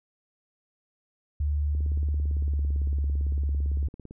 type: tone with pitch glide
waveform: sine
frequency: 73.42 to 70.84 Hz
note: D2 to C#2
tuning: 0 to +38 cents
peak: -23 dBFS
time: 1.4-3.88 s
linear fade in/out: 5 ms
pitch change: -62 cents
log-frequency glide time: 2.11-2.76 s
type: click train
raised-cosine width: 3 ms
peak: -30 dBFS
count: 43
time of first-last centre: 1.75-4.11 s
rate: 17.8 Hz
effects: none